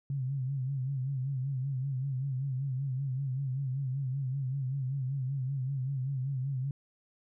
sine tone with vibrato, 133.6 Hz, C3, 36 cents sharp, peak -30 dBFS, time 0.1-6.71 s, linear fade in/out 2 ms, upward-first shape sine, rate 5.2 Hz, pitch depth 92 cents each way, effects none

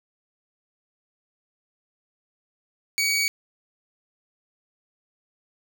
20% pulse tone, 2259 Hz, C#7, 32 cents sharp, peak -16 dBFS, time 2.98-3.28 s, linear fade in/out 0 ms, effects none

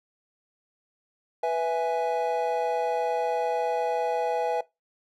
triangle chord, E major, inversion second, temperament equal, 493.9 / 659.3 / 830.6 Hz, B4 / E5 / G#5, 0 / 0 / 0 cents, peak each -26 dBFS, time 1.43-4.61 s, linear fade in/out 5 ms, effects noise-tail reverb RT60 0.2 s tail -20 dB re dry

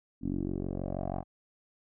10% pulse tone with low-pass filter sweep, 46.25 Hz, F#1, in tune, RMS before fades -34 dBFS, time 0.21-1.24 s, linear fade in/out 50 ms, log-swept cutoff 260 to 830 Hz, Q 3.8, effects none

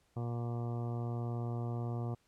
harmonic tone with a mistuned harmonic, 118.8 Hz, A#2, 33 cents sharp, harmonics 1 / 2 / 3 / 4 / 5 / 6 / 7 / 8 / 9 / 10, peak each -35 / -44 / -46 / -49 / -53 / -49 / -56 / -57 / -58 / -56 dBFS, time 0.16-2.15 s, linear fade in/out 10 ms, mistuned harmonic 10, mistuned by -26 cents, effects pink hiss -73 dBFS RMS until 2.27 s + low-pass 11000 Hz 12 dB/octave

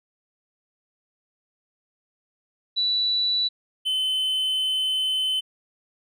sine / triangle tone pair in turn, 3951 / 3050 Hz, B7 / G7, 0 / -48 cents, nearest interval major third, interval 448 cents, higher first, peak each -20 / -20 dBFS, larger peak neither, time 2.76-3.49 / 3.85-5.41 s, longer second, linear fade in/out 20 ms, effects none

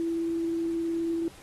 sine tone with vibrato, 332.8 Hz, E4, 17 cents sharp, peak -26 dBFS, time 0-1.28 s, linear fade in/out 0 ms, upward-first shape square, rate 19 Hz, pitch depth 8 cents each way, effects pink hiss -52 dBFS RMS until 1.42 s + AAC 32 kbps

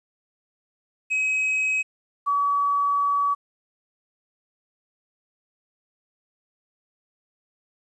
triangle / sine tone pair in turn, 2543 / 1139 Hz, D#7 / C#6, +37 / +47 cents, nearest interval octave + major second, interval 1390 cents, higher first, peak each -19 dBFS, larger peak neither, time 1.1-1.83 / 2.26-3.35 s, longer second, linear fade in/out 20 ms, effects resampled to 24000 Hz + 10-bit

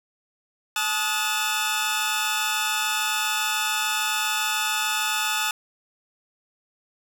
sawtooth tone cluster, 864 / 1253 / 1459 / 2639 / 3527 Hz, A5 / D#6 / F#6 / E7 / A7, -32 / +12 / -25 / +1 / +3 cents, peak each -26 dBFS, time 0.76-5.51 s, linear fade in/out 2 ms, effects none

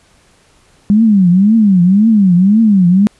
sine tone with vibrato, 198.7 Hz, G3, 24 cents sharp, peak -5 dBFS, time 0.9-3.07 s, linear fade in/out 0 ms, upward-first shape triangle, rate 1.9 Hz, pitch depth 260 cents each way, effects pink hiss -50 dBFS RMS until 3.19 s + resampled to 24000 Hz

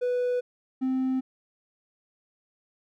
triangle tone pair in turn, 493.9 / 260.5 Hz, B4 / C4, 0 / -7 cents, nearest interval major seventh, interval 1107 cents, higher first, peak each -21 dBFS, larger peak neither, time 0.01-0.41 / 0.81-1.21 s, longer neither, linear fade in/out 20 ms, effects tanh soft clip ceiling -17 dBFS

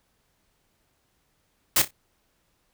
white noise with echo, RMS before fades -19 dBFS, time 1.76-1.82 s, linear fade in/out 5 ms, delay 30 ms, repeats 3, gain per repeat -12 dB, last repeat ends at 1.91 s, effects pink hiss -70 dBFS RMS until 2.73 s

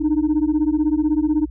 sine beating tone pair, 297.2 / 313.2 Hz, D4 / D#4, +21 / +11 cents, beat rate 16 Hz, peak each -17 dBFS, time 0-1.46 s, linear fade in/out 20 ms, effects tanh soft clip ceiling -12 dBFS + added 60 Hz sine -32 dBFS peak until 1.5 s

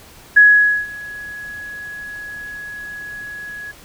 sine tone with ADSR envelope, 1677 Hz, G#6, 16 cents sharp, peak -4 dBFS, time 0.36-3.72 s, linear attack 13 ms, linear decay 490 ms, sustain -24 dB, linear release 15 ms, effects pink hiss -43 dBFS RMS until 3.84 s

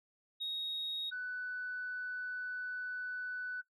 sine tone pair in turn, 3761 / 1492.6 Hz, A#7 / F#6, +15 / +15 cents, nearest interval octave + major third, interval 1600 cents, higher first, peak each -34 / -36 dBFS, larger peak first, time 0.4-1.11 / 1.11-3.62 s, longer second, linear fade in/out 20 ms, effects noise-tail reverb RT60 0.1 s tail -18 dB re dry + tanh soft clip ceiling -32 dBFS

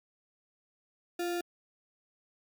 sine tone with sample-and-hold, 346.7 Hz, F4, 13 cents flat, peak -30 dBFS, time 1.19-1.41 s, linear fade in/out 5 ms, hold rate 1050 Hz, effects MP3 96 kbps

